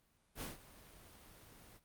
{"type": "noise with ADSR envelope", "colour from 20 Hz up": "pink", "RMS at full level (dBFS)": -42, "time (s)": [0.35, 1.8], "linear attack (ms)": 69, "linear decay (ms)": 150, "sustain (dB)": -17, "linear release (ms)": 42, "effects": ["pink hiss -75 dBFS RMS until 1.84 s", "Opus 32 kbps"]}